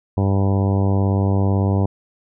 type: harmonic tone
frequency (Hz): 98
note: G2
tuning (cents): 0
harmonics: 1 / 2 / 3 / 4 / 5 / 6 / 7 / 8 / 9 / 10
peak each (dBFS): -16 / -22 / -26 / -28 / -30 / -32 / -33 / -34 / -35 / -36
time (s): 0.17-1.86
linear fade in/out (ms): 5
effects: none